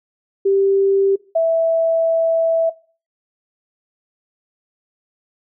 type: tone pair in turn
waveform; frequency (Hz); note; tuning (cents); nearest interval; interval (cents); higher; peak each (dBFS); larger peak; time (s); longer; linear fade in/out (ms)
sine; 392 / 657; G4 / E5; 0 / -6; major sixth; 894; second; -12; neither; 0.45-1.16 / 1.35-2.7; second; 10
effects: noise-tail reverb RT60 0.4 s tail -21 dB re dry